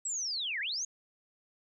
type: linear two-way sweep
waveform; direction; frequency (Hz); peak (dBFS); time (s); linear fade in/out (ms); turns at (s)
sine; down then up; 7910 to 1587 to 6780; -32; 0.05-0.85; 5; 0.6
effects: none